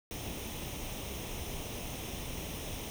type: noise with comb filter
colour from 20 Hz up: pink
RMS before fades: -40 dBFS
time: 0.11-2.9 s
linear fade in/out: 0 ms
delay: 0.33 ms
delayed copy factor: +0.6
effects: none